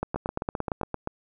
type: two click trains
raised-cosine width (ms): 1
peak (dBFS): -15 / -13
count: 8 / 8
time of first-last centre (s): 0.16-1.074 / 0.03-0.833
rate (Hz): 7.66 / 8.72
effects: none